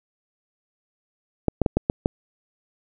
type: clicks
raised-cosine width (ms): 2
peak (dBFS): -5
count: 6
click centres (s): 1.483 / 1.617 / 1.662 / 1.77 / 1.899 / 2.059
effects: none